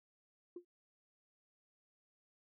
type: tone with exponential decay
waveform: sine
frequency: 351.9 Hz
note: F4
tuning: 13 cents sharp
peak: -40 dBFS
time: 0.56-0.65 s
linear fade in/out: 5 ms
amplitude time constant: 19 ms
effects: tanh soft clip ceiling -39 dBFS